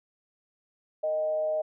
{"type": "tone with frequency modulation", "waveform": "sine", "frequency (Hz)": 621, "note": "D#5", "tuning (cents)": -3, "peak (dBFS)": -25, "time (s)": [1.03, 1.62], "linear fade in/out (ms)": 10, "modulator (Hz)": 167, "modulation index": 0.28, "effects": []}